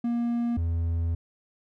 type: tone pair in turn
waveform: triangle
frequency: 236.5 / 83.62 Hz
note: A#3 / E2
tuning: +25 / +25 cents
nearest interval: octave + tritone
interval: 1800 cents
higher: first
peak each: -22 dBFS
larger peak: neither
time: 0.04-0.57 / 0.57-1.15 s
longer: second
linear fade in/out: 5 ms
effects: none